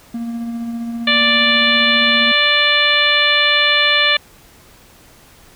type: tone with tremolo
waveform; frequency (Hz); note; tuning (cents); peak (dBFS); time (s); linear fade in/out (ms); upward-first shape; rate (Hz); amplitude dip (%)
triangle; 233.1; A#3; 0; -18; 0.14-2.32; 5; sine; 15; 30
type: harmonic tone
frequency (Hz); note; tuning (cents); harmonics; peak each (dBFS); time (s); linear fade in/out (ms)
587.3; D5; 0; 1 / 2 / 3 / 4 / 5 / 6 / 7; -23 / -22 / -17 / -17 / -18 / -17 / -23; 1.07-4.17; 5
effects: pink hiss -46 dBFS RMS until 5.55 s